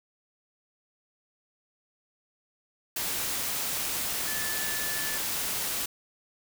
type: tone in noise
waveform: sine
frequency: 1744 Hz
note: A6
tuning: 16 cents flat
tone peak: -36 dBFS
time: 4.27-5.18 s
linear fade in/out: 5 ms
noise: white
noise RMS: -31 dBFS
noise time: 2.96-5.86 s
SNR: -8 dB
effects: none